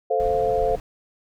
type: chord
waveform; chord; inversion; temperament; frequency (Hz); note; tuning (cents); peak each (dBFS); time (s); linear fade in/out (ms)
sine; F major; first; equal; 440 / 523.3 / 698.5; A4 / C5 / F5; 0 / 0 / 0; -23; 0.1-0.76; 10
type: noise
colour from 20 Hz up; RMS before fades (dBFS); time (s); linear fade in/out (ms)
brown; -33; 0.2-0.8; 0
effects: none